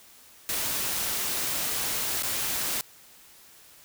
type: noise with dropouts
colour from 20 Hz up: white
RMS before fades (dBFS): -29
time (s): 0.49-2.81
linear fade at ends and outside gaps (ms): 0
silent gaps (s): 2.224-2.233
effects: white hiss -53 dBFS RMS until 3.84 s